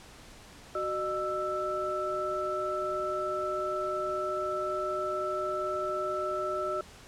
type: tone cluster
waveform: sine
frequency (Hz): 372.9 / 609 / 1323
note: F#4 / D#5 / E6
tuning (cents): +14 / -37 / +6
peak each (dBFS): -35 / -33 / -33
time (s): 0.75-6.81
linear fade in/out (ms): 2
effects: pink hiss -51 dBFS RMS until 7.07 s + low-pass 9000 Hz 12 dB/octave